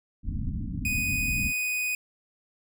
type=low-pass noise; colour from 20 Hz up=pink; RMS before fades=-31 dBFS; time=0.23-1.53 s; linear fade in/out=50 ms; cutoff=290 Hz; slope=96 dB/octave
type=tone; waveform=45% pulse; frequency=2489 Hz; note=D#7; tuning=in tune; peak=-26 dBFS; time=0.85-1.95 s; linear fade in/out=2 ms
effects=none